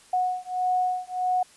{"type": "beating tone pair", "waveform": "sine", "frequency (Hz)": [732, 733.6], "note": ["F#5", "F#5"], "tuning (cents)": [-19, -15], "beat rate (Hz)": 1.6, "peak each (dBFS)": -26, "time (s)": [0.13, 1.43], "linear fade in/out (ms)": 5, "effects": ["white hiss -54 dBFS RMS until 1.56 s", "resampled to 24000 Hz"]}